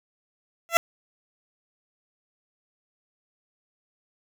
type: tone with exponential growth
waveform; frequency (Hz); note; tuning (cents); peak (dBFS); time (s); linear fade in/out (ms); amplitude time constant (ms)
15% pulse; 674; E5; +38; -5; 0.69-0.77; 0; 17
effects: none